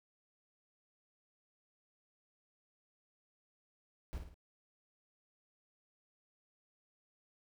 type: noise with echo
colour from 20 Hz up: brown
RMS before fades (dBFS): -40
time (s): 4.13-4.18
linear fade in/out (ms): 0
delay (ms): 54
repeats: 3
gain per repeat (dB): -6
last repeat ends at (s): 4.342
effects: none